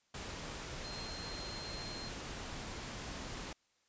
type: tone in noise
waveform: sine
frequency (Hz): 4186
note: C8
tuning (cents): 0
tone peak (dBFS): -46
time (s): 0.84-2.09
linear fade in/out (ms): 5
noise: pink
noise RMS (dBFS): -44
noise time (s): 0.14-3.53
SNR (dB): -5
effects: white hiss -75 dBFS RMS until 3.88 s + resampled to 16000 Hz